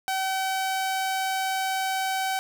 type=tone; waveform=sawtooth; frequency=764 Hz; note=G5; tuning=45 cents flat; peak=-21 dBFS; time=0.08-2.39 s; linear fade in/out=0 ms; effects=none